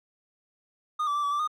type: tone with pitch steps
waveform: triangle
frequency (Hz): 1226 / 1158 / 1172 / 1145 / 1170 / 1229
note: D#6 / D6 / D6 / D6 / D6 / D#6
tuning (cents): -26 / -25 / -4 / -44 / -7 / -22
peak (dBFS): -23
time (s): 0.99-1.476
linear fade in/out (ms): 10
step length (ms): 81
effects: none